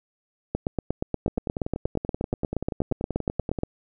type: two click trains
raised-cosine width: 2 ms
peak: -11 / -15 dBFS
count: 27 / 25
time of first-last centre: 0.55-3.634 / 1.28-3.588 s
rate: 8.43 / 10.4 Hz
effects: none